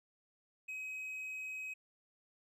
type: tone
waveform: triangle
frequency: 2536 Hz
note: D#7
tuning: 32 cents sharp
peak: -39 dBFS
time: 0.68-1.74 s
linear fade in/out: 10 ms
effects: none